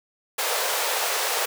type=high-pass noise; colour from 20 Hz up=pink; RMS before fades=-25 dBFS; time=0.38-1.46 s; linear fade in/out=10 ms; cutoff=440 Hz; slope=48 dB/octave; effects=none